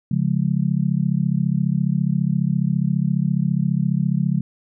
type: chord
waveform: sine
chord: Db major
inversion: none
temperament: just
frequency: 138.59 / 173.24 / 207.9 Hz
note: Db3 / F3 / Ab3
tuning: 0 / -14 / +2 cents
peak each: -21 / -20 / -24 dBFS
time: 0.11-4.41 s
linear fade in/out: 5 ms
effects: none